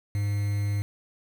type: tone with quantisation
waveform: triangle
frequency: 102.1 Hz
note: G#2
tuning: 29 cents flat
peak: -22 dBFS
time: 0.15-0.82 s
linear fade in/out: 0 ms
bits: 7
effects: none